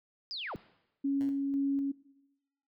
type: linear sweep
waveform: sine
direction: down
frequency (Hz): 5140 to 74.8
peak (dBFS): -36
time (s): 0.31-0.56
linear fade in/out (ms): 0
type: tone with tremolo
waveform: sine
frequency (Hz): 277.2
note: C#4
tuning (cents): 0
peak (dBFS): -27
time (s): 1.04-1.92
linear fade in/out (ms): 10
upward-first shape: square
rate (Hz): 2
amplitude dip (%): 25
type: tone with exponential decay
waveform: 10% pulse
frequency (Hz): 123.47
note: B2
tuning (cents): 0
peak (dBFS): -37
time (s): 1.21-1.49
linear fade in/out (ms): 0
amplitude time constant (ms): 60
effects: noise-tail reverb RT60 0.9 s tail -19 dB re dry